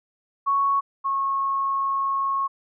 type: tone pair in turn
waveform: sine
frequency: 1109 / 1093.7 Hz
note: C#6 / C#6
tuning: 0 / -24 cents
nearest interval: unison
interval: 24 cents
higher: first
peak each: -18 / -21 dBFS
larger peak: first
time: 0.46-0.81 / 1.04-2.48 s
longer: second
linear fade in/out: 20 ms
effects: none